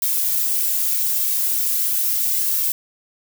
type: noise with flanger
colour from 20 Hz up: violet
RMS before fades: -20 dBFS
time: 0.02-2.72 s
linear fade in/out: 2 ms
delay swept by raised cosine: 2 to 2.88 ms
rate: 0.79 Hz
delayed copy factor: -0.7
effects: none